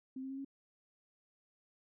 sine tone with pitch steps, 261.8 / 265.8 / 269.8 / 273.9 Hz, C4 / C4 / C#4 / C#4, +1 / +27 / -47 / -21 cents, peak -40 dBFS, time 0.16-0.448 s, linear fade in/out 5 ms, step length 72 ms, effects none

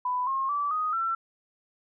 sine tone with pitch steps, 996 / 1073.7 / 1157.4 / 1247.7 / 1344.9 Hz, B5 / C6 / D6 / D#6 / E6, +14 / +44 / -26 / +4 / +34 cents, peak -25 dBFS, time 0.05-1.15 s, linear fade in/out 5 ms, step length 220 ms, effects none

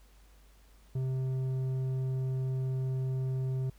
square tone with low-pass filter, 130.81 Hz, C3, in tune, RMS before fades -32 dBFS, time 0.95-3.7 s, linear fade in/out 5 ms, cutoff 350 Hz, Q 0.58, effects added 50 Hz sine -56 dBFS peak until 3.78 s + pink hiss -65 dBFS RMS until 3.78 s

